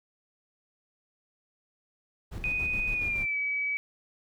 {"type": "noise with tremolo", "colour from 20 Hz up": "brown", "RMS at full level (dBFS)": -36, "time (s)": [2.31, 3.26], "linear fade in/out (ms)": 20, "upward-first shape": "square", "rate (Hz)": 7.1, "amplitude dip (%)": 45}
{"type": "tone with pitch glide", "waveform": "sine", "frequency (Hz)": [2489, 2282], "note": ["D#7", "C#7"], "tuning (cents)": [0, 50], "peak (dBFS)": -27, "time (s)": [2.44, 3.77], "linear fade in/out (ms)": 0, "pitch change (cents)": -150, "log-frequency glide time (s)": [2.92, 3.37]}
{"effects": []}